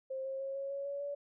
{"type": "tone with pitch steps", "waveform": "sine", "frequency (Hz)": [529, 535.8, 542.6, 549.6, 556.6, 563.7, 570.9], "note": ["C5", "C5", "C#5", "C#5", "C#5", "C#5", "D5"], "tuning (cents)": [19, 41, -37, -15, 7, 29, -49], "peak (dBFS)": -36, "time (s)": [0.1, 1.15], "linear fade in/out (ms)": 10, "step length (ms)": 150, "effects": []}